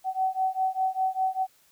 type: beating tone pair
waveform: sine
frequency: 754 / 759 Hz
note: F#5 / F#5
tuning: +32 / +44 cents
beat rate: 5 Hz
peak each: -27 dBFS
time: 0.04-1.47 s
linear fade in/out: 50 ms
effects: white hiss -62 dBFS RMS until 1.71 s